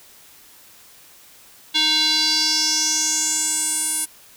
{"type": "tone with band-pass filter sweep", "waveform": "square", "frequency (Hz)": 311.1, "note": "D#4", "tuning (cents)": 0, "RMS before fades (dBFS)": -20, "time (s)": [1.74, 4.06], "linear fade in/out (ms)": 20, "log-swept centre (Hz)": [3600, 10000], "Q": 4.7, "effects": ["white hiss -48 dBFS RMS until 4.36 s"]}